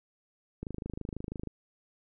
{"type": "click train", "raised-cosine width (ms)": 3, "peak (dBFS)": -24, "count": 23, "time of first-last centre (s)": [0.63, 1.473], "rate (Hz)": 26.1, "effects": []}